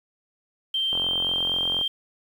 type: tone with pitch glide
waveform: sine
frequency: 3142 to 3168 Hz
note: G7 to G7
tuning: +3 to +18 cents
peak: -22 dBFS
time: 0.74-1.88 s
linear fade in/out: 5 ms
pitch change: +15 cents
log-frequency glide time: 0.95-1.58 s
type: click train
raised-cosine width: 1 ms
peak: -21 dBFS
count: 40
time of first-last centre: 0.93-1.812 s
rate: 44.2 Hz
effects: 8-bit